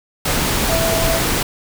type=tone in noise; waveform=sine; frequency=659.3 Hz; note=E5; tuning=in tune; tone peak=-19 dBFS; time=0.69-1.19 s; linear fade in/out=5 ms; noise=pink; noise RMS=-18 dBFS; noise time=0.25-1.43 s; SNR=-4 dB; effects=none